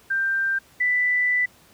sine tone pair in turn, 1575 / 1984.4 Hz, G6 / B6, +8 / +8 cents, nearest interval major third, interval 400 cents, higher second, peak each -20 / -18 dBFS, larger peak second, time 0.1-0.59 / 0.8-1.46 s, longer second, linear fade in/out 10 ms, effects pink hiss -54 dBFS RMS until 1.73 s + high-pass 60 Hz 12 dB/octave

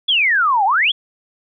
sine exponential two-way sweep, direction down then up, 3493 to 749 to 3493 Hz, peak -12 dBFS, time 0.08-0.92 s, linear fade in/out 10 ms, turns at 0.65 s, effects none

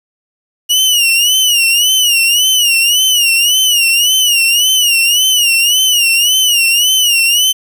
sawtooth tone with vibrato, 2885 Hz, F#7, 44 cents flat, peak -5 dBFS, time 0.69-7.53 s, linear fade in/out 20 ms, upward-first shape sine, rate 1.8 Hz, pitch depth 110 cents each way, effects 7-bit

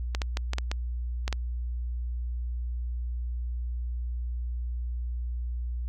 clicks, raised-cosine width 0.2 ms, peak -13 dBFS, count 8, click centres 0.149 / 0.218 / 0.371 / 0.534 / 0.584 / 0.715 / 1.279 / 1.327 s, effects added 60 Hz sine -29 dBFS peak until 5.88 s

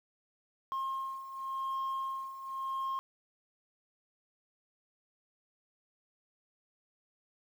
sine beating tone pair, 1069 / 1069.91 Hz, C6 / C6, +37 / +38 cents, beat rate 0.91 Hz, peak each -38 / -34 dBFS, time 0.72-2.99 s, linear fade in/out 0 ms, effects tanh soft clip ceiling -31 dBFS + 10-bit

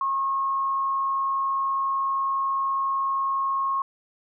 sine tone with frequency modulation, 1085 Hz, C#6, 37 cents flat, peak -22 dBFS, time 0.01-3.82 s, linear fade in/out 2 ms, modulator 112 Hz, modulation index 0.21, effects none

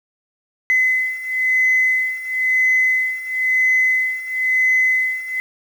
sine beating tone pair, 2031 / 2031.99 Hz, B6 / B6, +48 / +49 cents, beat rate 0.99 Hz, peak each -19 / -16 dBFS, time 0.7-5.4 s, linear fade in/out 0 ms, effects tanh soft clip ceiling -7 dBFS + 7-bit

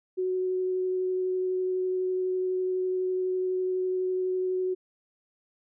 sine tone with vibrato, 370 Hz, F#4, in tune, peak -25 dBFS, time 0.17-4.75 s, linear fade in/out 20 ms, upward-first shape triangle, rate 12 Hz, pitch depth 10 cents each way, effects none

